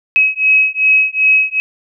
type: beating tone pair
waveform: sine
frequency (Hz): 2553 / 2555.6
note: D#7 / D#7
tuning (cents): +44 / +46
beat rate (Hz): 2.6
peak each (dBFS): -12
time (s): 0.16-1.6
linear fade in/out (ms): 0
effects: none